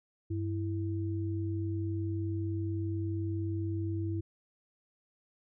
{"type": "tone pair together", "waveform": "sine", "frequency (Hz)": [98, 329.6], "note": ["G2", "E4"], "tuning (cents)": [0, 0], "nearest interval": "octave + major sixth", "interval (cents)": 2100, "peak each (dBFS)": [-32, -36], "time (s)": [0.3, 4.21], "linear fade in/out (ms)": 10, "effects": []}